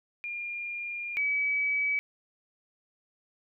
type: tone pair in turn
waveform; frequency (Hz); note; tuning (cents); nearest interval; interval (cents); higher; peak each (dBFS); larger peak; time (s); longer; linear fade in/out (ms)
sine; 2408 / 2284; D7 / D7; +43 / -49; minor second; 92; first; -33 / -25; second; 0.24-1.17 / 1.17-1.99; first; 0
effects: none